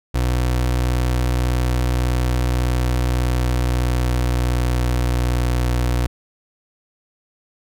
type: tone with pitch glide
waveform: 30% pulse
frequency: 61.74 to 61.03 Hz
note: B1 to B1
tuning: 0 to -20 cents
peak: -14 dBFS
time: 0.14-6.07 s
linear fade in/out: 10 ms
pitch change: -20 cents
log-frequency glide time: 3.15-5.6 s
effects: none